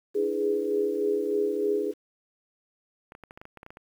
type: chord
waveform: sine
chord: E dominant seventh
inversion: third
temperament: just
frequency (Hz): 296.7 / 329.6 / 412 / 494.4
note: D4 / E4 / G#4 / B4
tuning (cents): +18 / 0 / -14 / +2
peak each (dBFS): -34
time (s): 0.14-1.94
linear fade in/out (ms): 50
type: tone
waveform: sine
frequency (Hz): 415.3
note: G#4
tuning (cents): 0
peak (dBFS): -25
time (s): 0.15-1.91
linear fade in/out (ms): 5
type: clicks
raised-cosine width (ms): 0.5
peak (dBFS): -29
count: 12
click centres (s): 3.121 / 3.151 / 3.237 / 3.309 / 3.375 / 3.415 / 3.454 / 3.573 / 3.631 / 3.664 / 3.705 / 3.771
effects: 9-bit